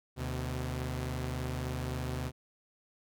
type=tone pair together; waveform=sawtooth; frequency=75.22 / 126.9 Hz; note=D2 / B2; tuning=+42 / +47 cents; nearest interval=major sixth; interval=905 cents; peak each=-33 / -32 dBFS; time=0.16-2.32 s; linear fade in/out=50 ms; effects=none